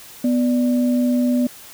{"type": "tone pair together", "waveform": "sine", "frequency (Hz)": [247.4, 588.4], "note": ["B3", "D5"], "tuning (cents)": [3, 3], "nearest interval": "octave + minor third", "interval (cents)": 1500, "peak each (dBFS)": [-15, -26], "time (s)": [0.24, 1.47], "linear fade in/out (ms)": 5, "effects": ["white hiss -41 dBFS RMS until 1.73 s"]}